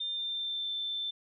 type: tone with pitch glide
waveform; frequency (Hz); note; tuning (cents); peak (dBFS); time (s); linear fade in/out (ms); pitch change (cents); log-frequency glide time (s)
sine; 3600 to 3546; A7 to A7; +39 to +13; -32; 0-1.11; 10; -26; 0.13-0.72
effects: none